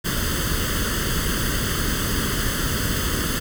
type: noise with comb filter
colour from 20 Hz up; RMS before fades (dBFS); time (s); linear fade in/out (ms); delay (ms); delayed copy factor
pink; -23; 0.04-3.4; 20; 0.63; +0.8
effects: none